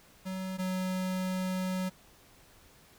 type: tone pair in turn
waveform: square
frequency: 187.8 / 185.64 Hz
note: F#3 / F#3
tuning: +26 / +6 cents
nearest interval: unison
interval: 20 cents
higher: first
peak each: -35 / -31 dBFS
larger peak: second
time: 0.25-0.58 / 0.58-1.9 s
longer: second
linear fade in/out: 20 ms
effects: pink hiss -59 dBFS RMS until 2.98 s